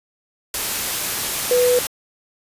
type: tone in noise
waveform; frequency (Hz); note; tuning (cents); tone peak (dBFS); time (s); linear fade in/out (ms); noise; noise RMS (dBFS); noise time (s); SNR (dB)
sine; 493.9; B4; 0; -13; 1.51-1.79; 2; white; -23; 0.54-1.87; +7
effects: resampled to 32000 Hz